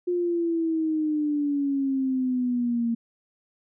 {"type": "exponential sweep", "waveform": "sine", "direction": "down", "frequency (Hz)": [357.3, 230.1], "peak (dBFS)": -22, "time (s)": [0.07, 2.95], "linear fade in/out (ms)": 10, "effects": []}